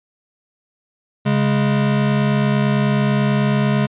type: tone pair together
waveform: square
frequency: 138.59 / 207.7 Hz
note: C#3 / G#3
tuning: 0 / 0 cents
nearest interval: perfect fifth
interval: 700 cents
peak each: -18 dBFS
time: 1.25-3.87 s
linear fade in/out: 20 ms
effects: resampled to 8000 Hz